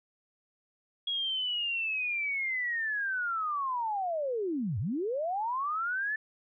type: linear two-way sweep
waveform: sine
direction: down then up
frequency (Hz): 3326 to 87.8 to 1769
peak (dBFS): -29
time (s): 1.07-6.16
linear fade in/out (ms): 5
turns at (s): 4.79
effects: none